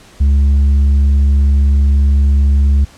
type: tone with tanh clipping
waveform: sine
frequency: 70 Hz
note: C#2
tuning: 18 cents sharp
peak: -8 dBFS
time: 0.2-2.85 s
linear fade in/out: 10 ms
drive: 4 dB
effects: pink hiss -42 dBFS RMS until 2.97 s + low-pass 9000 Hz 12 dB/octave